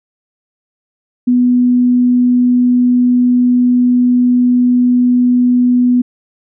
sine tone, 246.9 Hz, B3, in tune, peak -7 dBFS, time 1.27-6.02 s, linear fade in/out 10 ms, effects none

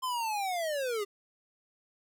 square linear sweep, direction down, 1046.5 to 392 Hz, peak -31 dBFS, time 0.02-1.05 s, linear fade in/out 20 ms, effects none

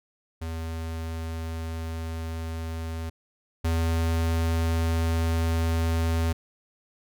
square tone pair in turn, 81.6 / 82.26 Hz, E2 / E2, -17 / -3 cents, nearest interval unison, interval 14 cents, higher second, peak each -31 / -23 dBFS, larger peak second, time 0.41-3.1 / 3.64-6.33 s, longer neither, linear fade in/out 10 ms, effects none

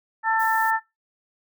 harmonic tone, 445.3 Hz, A4, 21 cents sharp, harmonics 2 / 3 / 4, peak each -21 / -27 / -24 dBFS, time 0.23-0.8 s, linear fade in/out 50 ms
violet noise, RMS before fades -38 dBFS, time 0.39-0.71 s, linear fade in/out 10 ms
effects noise-tail reverb RT60 0.2 s tail -20 dB re dry

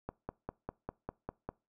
click train, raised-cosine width 1 ms, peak -24 dBFS, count 8, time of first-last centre 0.09-1.49 s, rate 5 Hz, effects noise-tail reverb RT60 0.3 s tail -24 dB re dry

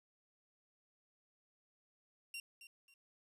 sawtooth tone with echo, 2758 Hz, F7, 22 cents flat, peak -40 dBFS, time 2.34-2.4 s, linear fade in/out 2 ms, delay 270 ms, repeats 2, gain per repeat -11 dB, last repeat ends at 2.94 s, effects resampled to 32000 Hz + 13-bit

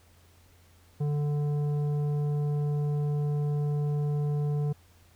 sine tone with tanh clipping, 146.83 Hz, D3, in tune, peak -27 dBFS, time 1-4.73 s, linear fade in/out 10 ms, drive 10 dB, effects added 86 Hz sine -58 dBFS peak until 5.15 s + pink hiss -62 dBFS RMS until 5.15 s

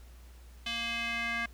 square tone with band-pass filter sweep, 232.9 Hz, A#3, 1 cent flat, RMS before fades -34 dBFS, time 0.66-1.46 s, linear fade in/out 5 ms, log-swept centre 3100 to 1900 Hz, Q 3, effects added 60 Hz sine -49 dBFS peak until 1.53 s + pink hiss -61 dBFS RMS until 1.53 s

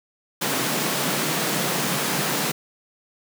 pink high-pass noise, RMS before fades -24 dBFS, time 0.41-2.52 s, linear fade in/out 10 ms, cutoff 130 Hz, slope 96 dB/octave, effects none

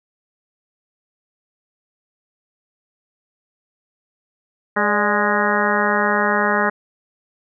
harmonic tone with a mistuned harmonic, 207.7 Hz, G#3, in tune, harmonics 1 / 2 / 3 / 4 / 5 / 6 / 7 / 8 / 9, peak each -24 / -24 / -24 / -24 / -24 / -24 / -24 / -24 / -24 dBFS, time 4.76-6.7 s, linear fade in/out 10 ms, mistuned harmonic 3, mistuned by -67 cents, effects none

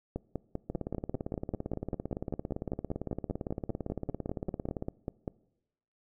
two click trains, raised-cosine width 2 ms, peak -20 / -21 dBFS, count 27 / 74, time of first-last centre 0.16-5.278 / 0.7-4.824 s, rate 5.08 / 17.7 Hz, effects noise-tail reverb RT60 0.9 s tail -23 dB re dry

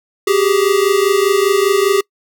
square tone pair together, 385 / 410 Hz, G4 / G#4, -31 / -22 cents, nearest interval minor second, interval 109 cents, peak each -14 / -15 dBFS, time 0.27-2.01 s, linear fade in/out 5 ms, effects noise-tail reverb RT60 0.1 s tail -25 dB re dry

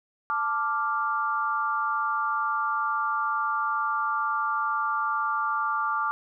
sine chord, D minor, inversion second, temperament equal, 880 / 1174.7 / 1396.9 Hz, A5 / D6 / F6, 0 / 0 / 0 cents, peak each -31 / -26 / -30 dBFS, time 0.3-6.11 s, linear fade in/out 0 ms, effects none

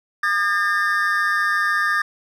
triangle tone cluster, 1214 / 1618 / 1804 Hz, D#6 / G#6 / A6, -43 / -46 / +43 cents, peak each -20 dBFS, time 0.23-2.02 s, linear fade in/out 5 ms, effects none

